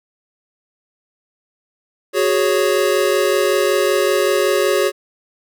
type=chord; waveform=square; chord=F# suspended second; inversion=none; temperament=equal; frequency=370 / 415.3 / 554.4 Hz; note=F#4 / G#4 / C#5; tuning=0 / 0 / 0 cents; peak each=-19 dBFS; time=2.13-4.92 s; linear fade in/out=50 ms; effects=none